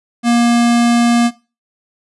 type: tone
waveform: square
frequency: 236.7 Hz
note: A#3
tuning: 27 cents sharp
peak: -10 dBFS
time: 0.23-1.31 s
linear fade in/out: 50 ms
effects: noise-tail reverb RT60 0.3 s tail -18 dB re dry + resampled to 24000 Hz